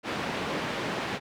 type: band-pass noise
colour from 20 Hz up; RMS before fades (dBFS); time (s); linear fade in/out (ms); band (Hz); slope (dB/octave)
pink; -32; 0.03-1.2; 50; 180 to 3100; 12
effects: none